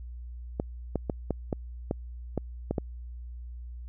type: clicks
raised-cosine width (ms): 2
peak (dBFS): -14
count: 9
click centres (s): 0.599 / 0.957 / 1.098 / 1.307 / 1.528 / 1.911 / 2.377 / 2.71 / 2.782
effects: added 60 Hz sine -38 dBFS peak until 3.88 s